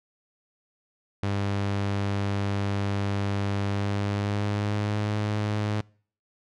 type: tone with pitch glide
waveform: sawtooth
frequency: 100 to 105.09 Hz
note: G2 to G#2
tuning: +35 to +21 cents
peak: -21 dBFS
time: 1.23-5.81 s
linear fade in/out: 0 ms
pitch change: +86 cents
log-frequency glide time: 3.69-5.08 s
effects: noise-tail reverb RT60 0.5 s tail -26 dB re dry + low-pass 5000 Hz 12 dB/octave